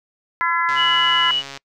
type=harmonic tone; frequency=338.6 Hz; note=E4; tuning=46 cents sharp; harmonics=3 / 4 / 5 / 6; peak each=-21 / -22 / -23 / -24 dBFS; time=0.41-1.31 s; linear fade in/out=0 ms
type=click train; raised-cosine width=0.2 ms; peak=-16 dBFS; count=123; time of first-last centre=0.69-1.574 s; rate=138 Hz
type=tone; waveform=sine; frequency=2939 Hz; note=F#7; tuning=12 cents flat; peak=-17 dBFS; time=0.75-1.43 s; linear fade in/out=50 ms
effects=noise-tail reverb RT60 0.1 s tail -26 dB re dry